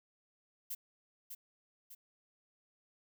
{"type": "noise with echo", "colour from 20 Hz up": "violet", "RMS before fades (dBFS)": -40, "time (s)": [0.7, 0.75], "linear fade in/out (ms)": 10, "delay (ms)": 600, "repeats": 2, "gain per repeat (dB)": -6, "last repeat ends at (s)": 1.95, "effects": []}